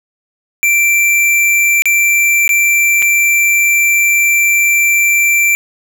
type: tone with dropouts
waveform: square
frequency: 2349 Hz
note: D7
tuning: in tune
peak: -9 dBFS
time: 0.63-5.55 s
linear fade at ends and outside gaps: 0 ms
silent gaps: 1.821-1.856 / 2.478-2.492 / 3.021-3.025 s
effects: none